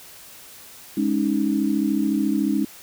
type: chord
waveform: sine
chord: Ab suspended fourth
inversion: none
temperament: equal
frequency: 207.7 / 277.2 / 311.1 Hz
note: Ab3 / Db4 / Eb4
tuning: 0 / 0 / 0 cents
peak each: -23 dBFS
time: 0.97-2.65 s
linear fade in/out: 5 ms
effects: white hiss -44 dBFS RMS until 2.82 s